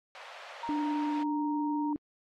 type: high-pass noise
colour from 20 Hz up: pink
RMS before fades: -44 dBFS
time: 0.15-1.23 s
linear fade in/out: 0 ms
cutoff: 540 Hz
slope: 48 dB/octave
type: tone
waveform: sine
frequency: 932.3 Hz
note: A#5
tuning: in tune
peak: -34 dBFS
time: 0.63-1.93 s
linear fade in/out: 2 ms
type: tone with vibrato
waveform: sine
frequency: 295.6 Hz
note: D4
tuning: 11 cents sharp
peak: -29 dBFS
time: 0.69-1.96 s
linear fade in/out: 0 ms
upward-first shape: triangle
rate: 20 Hz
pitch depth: 27 cents each way
effects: low-pass 3000 Hz 12 dB/octave + AAC 48 kbps